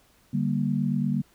sine chord, G minor, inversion second, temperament just, 147 / 196 / 235.2 Hz, D3 / G3 / Bb3, +2 / 0 / +16 cents, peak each -27 dBFS, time 0.33-1.22 s, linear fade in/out 10 ms, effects pink hiss -61 dBFS RMS until 1.34 s

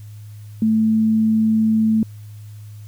sine tone, 220 Hz, A3, in tune, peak -13 dBFS, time 0.62-2.03 s, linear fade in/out 2 ms, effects added 105 Hz sine -34 dBFS peak until 2.87 s + white hiss -54 dBFS RMS until 2.87 s

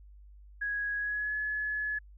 sine tone with pitch glide, 1661.2 to 1704.9 Hz, G#6 to G#6, 0 to +45 cents, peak -30 dBFS, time 0.61-1.99 s, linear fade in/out 10 ms, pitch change +45 cents, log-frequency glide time 0.97-1.35 s, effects added 50 Hz sine -50 dBFS peak until 2.17 s

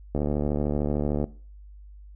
click train, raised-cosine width 2 ms, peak -13 dBFS, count 81, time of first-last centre 0.15-1.241 s, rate 73.3 Hz, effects noise-tail reverb RT60 0.4 s tail -19 dB re dry + added 50 Hz sine -43 dBFS peak until 2.15 s

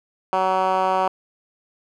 10% pulse tone with band-pass filter, 187.9 Hz, F#3, 27 cents sharp, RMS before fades -20 dBFS, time 0.33-1.08 s, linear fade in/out 0 ms, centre 870 Hz, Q 1.6, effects none

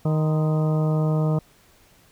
harmonic tone with a mistuned harmonic, 155.5 Hz, D#3, 1 cent flat, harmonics 1 / 2 / 3 / 4 / 5 / 6 / 7 / 8, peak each -19 / -31 / -30 / -31 / -39 / -41 / -41 / -39 dBFS, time 0.05-1.39 s, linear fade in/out 5 ms, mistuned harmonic 7, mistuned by -87 cents, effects pink hiss -56 dBFS RMS until 2.11 s

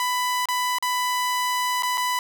sawtooth tone with dropouts, 995 Hz, B5, 13 cents sharp, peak -18 dBFS, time 0-2.19 s, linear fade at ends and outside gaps 1 ms, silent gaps 0.456-0.486 / 0.785-0.825 / 1.824-1.832 / 1.974-1.978 s, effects none

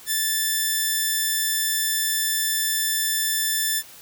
5% pulse tone, 1760 Hz, A6, in tune, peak -10 dBFS, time 0.06-3.83 s, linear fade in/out 50 ms, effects white hiss -45 dBFS RMS until 4.01 s

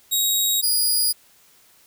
15% pulse tone pair in turn, 3797 / 4893 Hz, A#7 / D#8, +31 / -30 cents, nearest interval major third, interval 439 cents, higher second, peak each -11 dBFS, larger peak neither, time 0.11-0.62 / 0.62-1.13 s, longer neither, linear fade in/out 20 ms, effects white hiss -55 dBFS RMS until 1.86 s

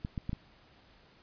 clicks, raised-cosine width 5 ms, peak -22 dBFS, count 4, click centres 0.049 / 0.178 / 0.294 / 0.331 s, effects pink hiss -61 dBFS RMS until 1.22 s + resampled to 11025 Hz

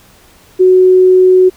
sine tone, 370 Hz, F#4, in tune, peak -3 dBFS, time 0.59-1.5 s, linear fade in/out 20 ms, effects pink hiss -44 dBFS RMS until 1.56 s

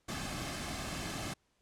pink noise with comb filter, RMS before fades -39 dBFS, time 0.08-1.34 s, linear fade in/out 10 ms, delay 2.1 ms, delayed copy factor -0.55, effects pink hiss -75 dBFS RMS until 1.61 s + low-pass 9000 Hz 12 dB/octave

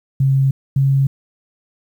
sine tone pair in turn, 135.3 / 136.56 Hz, C#3 / C#3, -42 / -26 cents, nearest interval unison, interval 16 cents, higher second, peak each -11 dBFS, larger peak neither, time 0.2-0.51 / 0.76-1.07 s, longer neither, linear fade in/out 5 ms, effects 8-bit

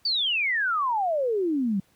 sine exponential sweep, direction down, 4699 to 185.3 Hz, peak -22 dBFS, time 0.05-1.8 s, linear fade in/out 5 ms, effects pink hiss -64 dBFS RMS until 1.95 s + high-pass 60 Hz 12 dB/octave

